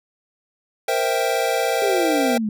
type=chord; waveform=square; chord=C dominant seventh; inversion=third; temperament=equal; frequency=466.2 / 523.3 / 659.3 / 784 Hz; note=Bb4 / C5 / E5 / G5; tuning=0 / 0 / 0 / 0 cents; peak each=-25 dBFS; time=0.88-2.38 s; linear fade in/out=5 ms
type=exponential sweep; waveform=sine; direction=down; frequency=425.6 to 206.3 Hz; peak=-20 dBFS; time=1.82-2.49 s; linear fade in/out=2 ms
effects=none